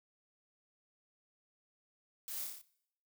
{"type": "noise with echo", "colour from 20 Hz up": "blue", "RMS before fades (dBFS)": -44, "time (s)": [2.28, 2.44], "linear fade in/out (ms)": 0, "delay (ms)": 29, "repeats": 6, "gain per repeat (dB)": -2, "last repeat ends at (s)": 2.614, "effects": ["noise-tail reverb RT60 0.7 s tail -20 dB re dry"]}